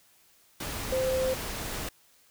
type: tone in noise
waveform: sine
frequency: 520 Hz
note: C5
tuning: 11 cents flat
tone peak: -25 dBFS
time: 0.92-1.34 s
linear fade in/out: 5 ms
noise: pink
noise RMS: -35 dBFS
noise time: 0.6-1.89 s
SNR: +7 dB
effects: white hiss -62 dBFS RMS until 2.3 s